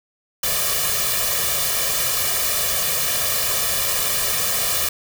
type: noise with comb filter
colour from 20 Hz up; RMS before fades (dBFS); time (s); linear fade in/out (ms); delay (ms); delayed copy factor
white; -21; 0.43-4.89; 5; 1.7; +0.9
effects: none